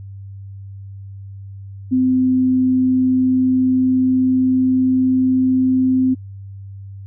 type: tone with pitch glide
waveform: sine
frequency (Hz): 256.7 to 258.5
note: C4 to C4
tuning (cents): -33 to -21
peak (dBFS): -12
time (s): 1.91-6.15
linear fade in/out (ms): 20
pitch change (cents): +12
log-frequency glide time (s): 2.58-6.02
effects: added 98 Hz sine -31 dBFS peak until 7.06 s